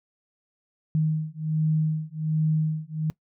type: beating tone pair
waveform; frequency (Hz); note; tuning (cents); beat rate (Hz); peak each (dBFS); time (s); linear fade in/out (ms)
sine; 155.56 / 156.86; D#3 / D#3; 0 / +14; 1.3; -25; 0.95-3.1; 0
effects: noise-tail reverb RT60 0.1 s tail -21 dB re dry